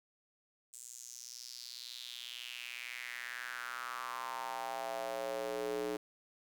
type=tone with high-pass filter sweep; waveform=square; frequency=61 Hz; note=B1; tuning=21 cents flat; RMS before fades=-42 dBFS; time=0.73-5.97 s; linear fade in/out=5 ms; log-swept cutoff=7900 to 370 Hz; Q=4.3; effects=none